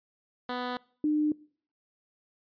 10% pulse / sine tone pair in turn, 248 / 301.9 Hz, B3 / D4, +7 / +48 cents, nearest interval minor third, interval 341 cents, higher second, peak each -23 dBFS, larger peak neither, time 0.49-0.77 / 1.04-1.32 s, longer neither, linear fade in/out 2 ms, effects noise-tail reverb RT60 0.5 s tail -23 dB re dry + resampled to 11025 Hz

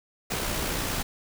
pink noise with amplitude modulation, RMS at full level -28 dBFS, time 0.3-1.03 s, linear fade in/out 10 ms, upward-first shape sine, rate 61.9 Hz, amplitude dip 30%, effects none

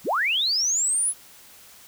sine linear sweep, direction up, 96.4 to 10450 Hz, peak -20 dBFS, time 0.04-1.14 s, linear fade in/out 50 ms, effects white hiss -49 dBFS RMS until 1.87 s

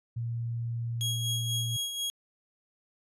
sine tone, 117 Hz, A#2, 7 cents sharp, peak -30 dBFS, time 0.16-1.77 s, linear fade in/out 10 ms
sawtooth tone with tremolo, 3300 Hz, G#7, 12 cents flat, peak -26 dBFS, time 1.01-2.1 s, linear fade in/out 0 ms, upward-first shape sine, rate 4.1 Hz, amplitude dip 50%
effects resampled to 32000 Hz

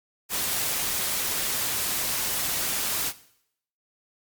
white noise, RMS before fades -27 dBFS, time 0.29-3.13 s, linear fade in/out 50 ms, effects noise-tail reverb RT60 0.7 s tail -17 dB re dry + MP3 96 kbps

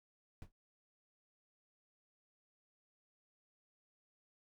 brown noise with exponential decay, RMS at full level -42 dBFS, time 0.42-0.52 s, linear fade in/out 1 ms, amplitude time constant 20 ms, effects none

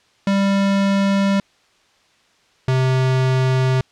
square tone pair in turn, 197.2 / 130.17 Hz, G3 / C3, +11 / -9 cents, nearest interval perfect fifth, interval 720 cents, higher first, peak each -15 dBFS, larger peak neither, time 0.27-1.4 / 2.68-3.81 s, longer neither, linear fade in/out 2 ms, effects white hiss -57 dBFS RMS until 3.91 s + low-pass 5000 Hz 12 dB/octave

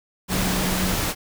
sine tone in noise, 185 Hz, F#3, in tune, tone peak -25 dBFS, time 0.28-0.97 s, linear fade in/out 50 ms, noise pink, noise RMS -24 dBFS, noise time 0.28-1.15 s, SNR -4 dB, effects none

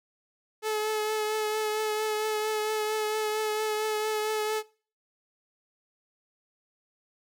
sawtooth tone with vibrato, 430 Hz, A4, 40 cents flat, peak -23 dBFS, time 0.62-4.63 s, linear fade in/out 50 ms, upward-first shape triangle, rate 4.4 Hz, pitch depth 24 cents each way, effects noise-tail reverb RT60 0.4 s tail -21 dB re dry

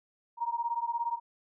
sine beating tone pair, 932.3 / 949.3 Hz, A#5 / A#5, 0 / +31 cents, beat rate 17 Hz, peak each -32 / -33 dBFS, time 0.37-1.2 s, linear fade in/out 50 ms, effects none

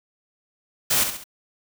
white noise with echo, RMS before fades -20 dBFS, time 0.9-1.04 s, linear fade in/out 10 ms, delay 67 ms, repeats 3, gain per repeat -7 dB, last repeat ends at 1.241 s, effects none

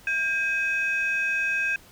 sine tone pair together, 1600 / 2537 Hz, G6 / D#7, +35 / +33 cents, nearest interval minor sixth, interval 798 cents, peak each -24 dBFS, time 0.07-1.76 s, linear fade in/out 2 ms, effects tanh soft clip ceiling -18 dBFS + pink hiss -52 dBFS RMS until 1.91 s

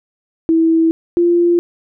sine tone pair in turn, 326.3 / 345.7 Hz, E4 / F4, -18 / -18 cents, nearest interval minor second, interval 100 cents, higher second, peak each -9 dBFS, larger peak neither, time 0.49-0.91 / 1.17-1.59 s, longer neither, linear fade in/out 0 ms, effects none

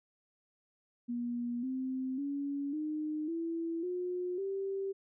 sine tone with pitch steps, 240.1 / 260.3 / 282.2 / 306 / 331.8 / 359.7 / 390 Hz, B3 / C4 / C#4 / D#4 / E4 / F#4 / G4, -49 / -9 / +31 / -29 / +11 / -49 / -9 cents, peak -33 dBFS, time 1.08-4.93 s, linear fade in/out 20 ms, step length 550 ms, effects none

